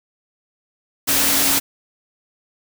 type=tone in noise; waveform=sine; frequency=277.2 Hz; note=C#4; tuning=in tune; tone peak=-28 dBFS; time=1.07-1.6 s; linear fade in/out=20 ms; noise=white; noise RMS=-17 dBFS; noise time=1.07-1.6 s; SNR=-14 dB; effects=none